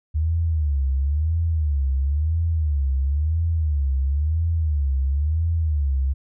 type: tone with vibrato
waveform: sine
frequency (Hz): 74.6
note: D2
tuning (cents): +28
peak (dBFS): -18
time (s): 0.14-6.14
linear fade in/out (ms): 20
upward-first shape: sine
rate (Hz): 0.98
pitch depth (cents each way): 190
effects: none